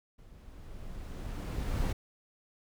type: noise with level ramp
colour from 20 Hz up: brown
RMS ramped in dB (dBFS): -54 to -28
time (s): 0.18-1.93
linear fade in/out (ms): 10
effects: none